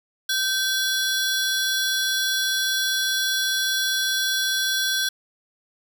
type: tone cluster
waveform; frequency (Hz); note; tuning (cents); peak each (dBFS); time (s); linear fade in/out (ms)
square; 1543 / 3395 / 4130 / 5670; G6 / G#7 / C8 / F8; -28 / +37 / -23 / +25; -26 / -26 / -29 / -30; 0.29-5.09; 5
effects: none